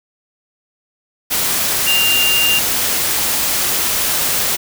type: tone in noise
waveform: sine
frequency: 2794 Hz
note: F7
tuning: in tune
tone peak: -13 dBFS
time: 1.86-2.6 s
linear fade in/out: 20 ms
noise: white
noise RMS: -17 dBFS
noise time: 1.3-4.57 s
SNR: +1 dB
effects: none